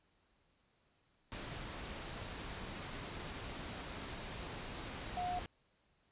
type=tone in noise; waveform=sine; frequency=719 Hz; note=F#5; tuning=50 cents flat; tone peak=-36 dBFS; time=5.17-5.39 s; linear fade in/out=0 ms; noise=pink; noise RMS=-45 dBFS; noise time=1.32-5.46 s; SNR=+6 dB; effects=pink hiss -75 dBFS RMS until 6.11 s + resampled to 8000 Hz